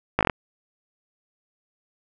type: slowing click train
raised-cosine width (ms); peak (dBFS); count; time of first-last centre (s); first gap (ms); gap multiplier
0.5; -4; 6; 0.19-0.298; 18; 1.09
effects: none